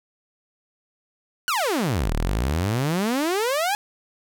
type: exponential two-way sweep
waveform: sawtooth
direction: down then up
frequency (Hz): 1524 to 34.65 to 851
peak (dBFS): -17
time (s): 1.48-3.75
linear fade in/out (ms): 0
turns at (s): 2.13
effects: none